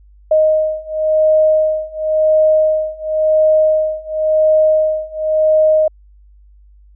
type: beating tone pair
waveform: sine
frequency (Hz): 622.3 / 623.24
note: D#5 / D#5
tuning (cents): 0 / +3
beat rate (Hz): 0.94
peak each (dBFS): -14 / -13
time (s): 0.31-5.88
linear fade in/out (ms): 5
effects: added 50 Hz sine -42 dBFS peak until 6.95 s